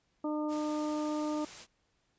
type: harmonic tone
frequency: 302.5 Hz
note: D#4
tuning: 49 cents flat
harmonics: 1 / 2 / 3 / 4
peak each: -32 / -38 / -42 / -44 dBFS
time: 0.24-1.45 s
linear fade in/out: 5 ms
type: noise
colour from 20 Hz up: white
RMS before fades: -47 dBFS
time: 0.48-1.67 s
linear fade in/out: 50 ms
effects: pink hiss -75 dBFS RMS until 2.18 s + resampled to 16000 Hz